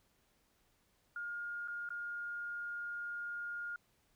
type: tone with dropouts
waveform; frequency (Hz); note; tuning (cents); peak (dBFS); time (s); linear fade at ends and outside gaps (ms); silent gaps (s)
sine; 1419; F6; +27; -39; 1.16-3.76; 2; 1.676-1.682 / 1.89-1.904
effects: pink hiss -74 dBFS RMS until 4.15 s